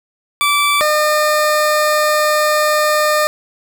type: tone pair in turn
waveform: 20% pulse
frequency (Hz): 1161 / 606.2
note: D6 / D#5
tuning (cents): -20 / -45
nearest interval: major seventh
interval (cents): 1125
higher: first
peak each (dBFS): -7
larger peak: neither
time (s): 0.41-0.81 / 0.81-3.27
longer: second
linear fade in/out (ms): 0
effects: none